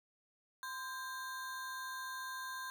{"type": "ring-modulated tone", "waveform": "square", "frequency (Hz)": 1311, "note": "E6", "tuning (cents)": -10, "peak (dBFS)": -39, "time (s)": [0.63, 2.7], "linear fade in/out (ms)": 0, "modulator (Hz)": 280, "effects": []}